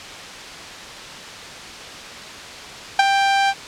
sawtooth tone with ADSR envelope, 788 Hz, G5, 9 cents sharp, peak -4 dBFS, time 2.99-3.54 s, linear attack 4 ms, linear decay 21 ms, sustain -7 dB, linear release 47 ms, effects white hiss -34 dBFS RMS until 3.67 s + low-pass 5000 Hz 12 dB/octave

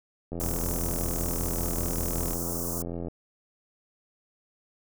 click train, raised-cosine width 2 ms, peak -22 dBFS, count 237, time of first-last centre 0.32-3.083 s, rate 85.4 Hz
white band-stop noise, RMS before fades -34 dBFS, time 0.4-2.82 s, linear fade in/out 0 ms, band 1300 to 5600 Hz, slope 48 dB/octave
sawtooth tone, 40.09 Hz, E1, 47 cents flat, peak -27 dBFS, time 0.4-2.36 s, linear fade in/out 10 ms
effects none

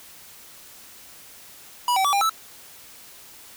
square tone with pitch steps, 975 / 767 / 1151 / 801 / 1314 Hz, B5 / G5 / D6 / G5 / E6, -23 / -38 / -35 / +37 / -6 cents, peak -19 dBFS, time 1.88-2.295 s, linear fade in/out 2 ms, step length 83 ms, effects white hiss -46 dBFS RMS until 3.56 s

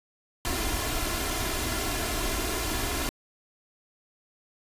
pink noise with comb filter, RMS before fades -29 dBFS, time 0.45-3.09 s, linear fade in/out 0 ms, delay 2.9 ms, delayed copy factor +0.65, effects resampled to 32000 Hz

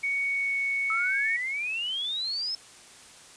sine tone with pitch glide, 2233 to 2219 Hz, C#7 to C#7, +12 to +1 cents, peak -25 dBFS, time 0.03-1.37 s, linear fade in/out 10 ms, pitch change -11 cents, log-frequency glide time 0.22-0.58 s
sine exponential sweep, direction up, 1285 to 5300 Hz, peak -28 dBFS, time 0.9-2.55 s, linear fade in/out 2 ms
effects white hiss -50 dBFS RMS until 3.36 s + resampled to 22050 Hz

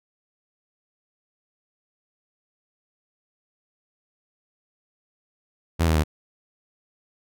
sawtooth tone with pitch steps, 82.9 / 79.94 / 77.08 Hz, E2 / D#2 / D#2, +10 / +47 / -16 cents, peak -14 dBFS, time 5.79-6.039 s, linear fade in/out 20 ms, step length 83 ms, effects none

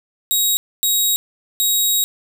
10% pulse tone bursts at uneven times, 3800 Hz, A#7, 33 cents sharp, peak -7 dBFS, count 3, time 0.31-0.57 / 0.83-1.16 / 1.6-2.04 s, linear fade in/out 0 ms, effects none

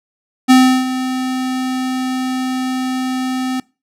square tone with ADSR envelope, 257.4 Hz, C4, 28 cents flat, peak -5 dBFS, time 0.48-3.6 s, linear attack 25 ms, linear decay 340 ms, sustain -13 dB, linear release 3 ms, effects noise-tail reverb RT60 0.3 s tail -23 dB re dry + low-pass 11000 Hz 12 dB/octave

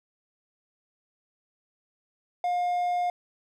triangle tone, 711 Hz, F5, 31 cents sharp, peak -22 dBFS, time 2.44-3.1 s, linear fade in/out 2 ms, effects none

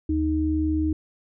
sine tone pair together, 77.51 / 311.1 Hz, D#2 / D#4, -6 / 0 cents, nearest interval 2 octaves, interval 2406 cents, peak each -25 / -22 dBFS, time 0.09-0.93 s, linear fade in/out 5 ms, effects none

